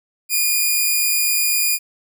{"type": "tone", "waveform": "5% pulse", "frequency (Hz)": 2436, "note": "D#7", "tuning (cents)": -37, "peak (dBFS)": -6, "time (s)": [0.29, 1.79], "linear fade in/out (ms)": 50, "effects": []}